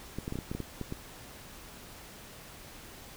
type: clicks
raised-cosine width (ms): 3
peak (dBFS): -22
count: 10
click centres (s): 0.186 / 0.279 / 0.324 / 0.356 / 0.388 / 0.515 / 0.55 / 0.603 / 0.813 / 0.924
effects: pink hiss -49 dBFS RMS until 3.16 s